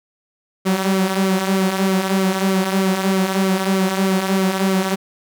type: tone with flanger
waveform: sawtooth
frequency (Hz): 190.8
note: G3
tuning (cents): -47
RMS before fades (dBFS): -18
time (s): 0.65-4.96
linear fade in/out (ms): 20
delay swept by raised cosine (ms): 1.1 to 5.7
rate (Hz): 3.2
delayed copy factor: -0.55
effects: none